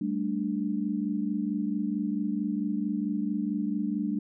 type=chord; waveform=sine; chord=G suspended second; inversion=none; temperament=just; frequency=196 / 220.5 / 294 Hz; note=G3 / A3 / D4; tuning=0 / +4 / +2 cents; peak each=-31 dBFS; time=0.01-4.19 s; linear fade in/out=5 ms; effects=none